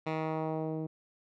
10% pulse tone with low-pass filter sweep, 158.2 Hz, D#3, 29 cents sharp, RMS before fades -34 dBFS, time 0.06-0.87 s, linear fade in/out 10 ms, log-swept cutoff 2800 to 330 Hz, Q 0.96, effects none

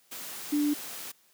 sine tone in noise, 293.7 Hz, D4, in tune, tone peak -23 dBFS, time 0.52-0.74 s, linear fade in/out 10 ms, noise white, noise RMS -40 dBFS, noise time 0.11-1.12 s, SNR +14 dB, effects white hiss -64 dBFS RMS until 1.33 s + high-pass 150 Hz 12 dB/octave

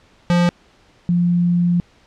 square / sine tone pair in turn, 174.61 / 174.61 Hz, F3 / F3, 0 / 0 cents, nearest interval unison, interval 0 cents, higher neither, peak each -13 dBFS, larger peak neither, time 0.3-0.49 / 1.09-1.8 s, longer second, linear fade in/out 0 ms, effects pink hiss -53 dBFS RMS until 2.06 s + low-pass 5000 Hz 12 dB/octave

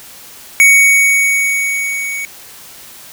square tone with level ramp, 2235 Hz, C#7, 14 cents sharp, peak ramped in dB -4 to -20 dBFS, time 0.6-2.25 s, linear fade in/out 0 ms, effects white hiss -36 dBFS RMS until 3.12 s

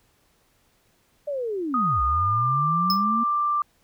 sine linear two-way sweep, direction down then up, 600 to 61.74 to 235.2 Hz, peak -25 dBFS, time 1.27-3.24 s, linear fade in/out 10 ms, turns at 2.02 s
sine tone with pitch glide, 1244.5 to 1180.8 Hz, D#6 to D6, 0 to +9 cents, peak -20 dBFS, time 1.74-3.62 s, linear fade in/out 2 ms, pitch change -91 cents, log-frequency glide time 1.84-2.64 s
square tone with exponential decay, 5180 Hz, E8, 31 cents flat, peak -19 dBFS, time 2.9-3.04 s, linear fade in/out 1 ms, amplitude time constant 29 ms
effects pink hiss -64 dBFS RMS until 3.83 s

